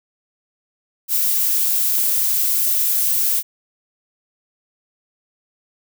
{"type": "noise", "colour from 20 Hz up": "violet", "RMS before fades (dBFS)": -18, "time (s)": [1.08, 3.43], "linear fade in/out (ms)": 50, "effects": []}